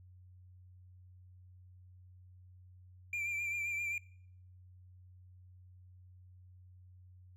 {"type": "tone with vibrato", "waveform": "triangle", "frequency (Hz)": 2368, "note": "D7", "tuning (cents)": 14, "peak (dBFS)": -33, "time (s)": [3.13, 3.98], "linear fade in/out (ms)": 2, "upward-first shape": "triangle", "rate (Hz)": 7.6, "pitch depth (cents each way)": 43, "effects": ["noise-tail reverb RT60 0.7 s tail -24 dB re dry", "added 91 Hz sine -55 dBFS peak until 7.36 s"]}